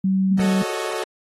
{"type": "tone", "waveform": "sine", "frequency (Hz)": 190.8, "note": "G3", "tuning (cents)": -47, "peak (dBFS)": -16, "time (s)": [0.04, 0.62], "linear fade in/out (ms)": 5}
{"type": "chord", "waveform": "sawtooth", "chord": "D# half-diminished seventh", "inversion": "first", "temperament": "equal", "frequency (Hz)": [370, 440, 554.4, 622.3], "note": ["F#4", "A4", "C#5", "D#5"], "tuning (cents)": [0, 0, 0, 0], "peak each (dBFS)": [-26, -26, -29, -28], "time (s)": [0.39, 1.04], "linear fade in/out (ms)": 5}
{"effects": ["AAC 32 kbps"]}